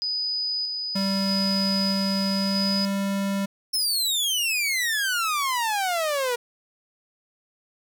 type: tone with tremolo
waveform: sine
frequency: 4978 Hz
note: D#8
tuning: in tune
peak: -24 dBFS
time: 0.02-2.85 s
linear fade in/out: 0 ms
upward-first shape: square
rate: 0.79 Hz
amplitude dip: 30%
type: tone with pitch glide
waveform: square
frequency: 195.2 to 197.13 Hz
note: G3 to G3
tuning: -7 to +10 cents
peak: -24 dBFS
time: 0.95-3.46 s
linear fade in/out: 10 ms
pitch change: +17 cents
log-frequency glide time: 2.31-2.84 s
type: exponential sweep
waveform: sawtooth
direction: down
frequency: 5360 to 471.6 Hz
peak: -19 dBFS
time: 3.73-6.36 s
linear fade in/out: 10 ms
effects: none